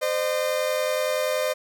40% pulse tone pair together, 517 / 607.6 Hz, C5 / D#5, -21 / -41 cents, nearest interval minor third, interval 280 cents, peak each -25 / -24 dBFS, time 0.01-1.54 s, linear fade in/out 20 ms, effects none

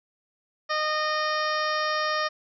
harmonic tone, 614 Hz, D#5, 23 cents flat, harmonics 1 / 2 / 3 / 4 / 5 / 6 / 7 / 8 / 9, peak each -30 / -27 / -30 / -39 / -40 / -40 / -40 / -38 / -36 dBFS, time 0.69-2.29 s, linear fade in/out 20 ms, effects none

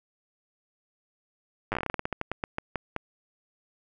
slowing click train, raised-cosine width 0.5 ms, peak -14 dBFS, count 20, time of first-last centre 1.72-2.963 s, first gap 9 ms, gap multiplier 1.19, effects none

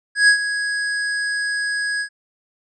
square tone with ADSR envelope, 1661.2 Hz, G#6, in tune, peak -9 dBFS, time 0.15-2.09 s, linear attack 130 ms, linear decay 92 ms, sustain -12 dB, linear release 84 ms, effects resampled to 22050 Hz

